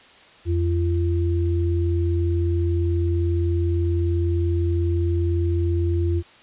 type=tone pair together; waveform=sine; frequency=85.82 / 342.6 Hz; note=F2 / F4; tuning=-30 / -33 cents; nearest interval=2 octaves; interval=2397 cents; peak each=-19 / -25 dBFS; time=0.45-6.23 s; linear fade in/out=50 ms; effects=white hiss -49 dBFS RMS until 6.42 s + resampled to 8000 Hz